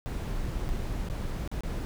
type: noise with dropouts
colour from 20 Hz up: brown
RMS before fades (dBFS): -32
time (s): 0.06-1.85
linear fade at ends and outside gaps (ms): 0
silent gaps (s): 0.683-0.69 / 1.087-1.099 / 1.476-1.515 / 1.607-1.635
effects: none